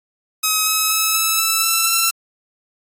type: tone with pitch steps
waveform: 5% pulse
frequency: 1272 / 1283.8 / 1295.7 / 1307.8 / 1319.9 / 1332.2 / 1344.5 Hz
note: D#6 / E6 / E6 / E6 / E6 / E6 / E6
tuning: +38 / -46 / -30 / -14 / +2 / +18 / +34 cents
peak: -4 dBFS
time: 0.43-2.11 s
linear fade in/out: 10 ms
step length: 240 ms
effects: AAC 48 kbps